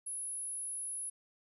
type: tone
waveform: sine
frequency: 10550 Hz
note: E9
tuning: in tune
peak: -36 dBFS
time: 0.06-1.1 s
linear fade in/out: 10 ms
effects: tanh soft clip ceiling -34 dBFS